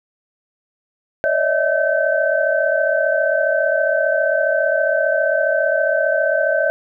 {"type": "tone cluster", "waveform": "sine", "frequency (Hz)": [564, 616, 651, 1540], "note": ["C#5", "D#5", "E5", "G6"], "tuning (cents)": [30, -17, -22, -31], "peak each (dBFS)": -20, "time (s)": [1.24, 6.7], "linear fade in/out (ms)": 0, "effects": []}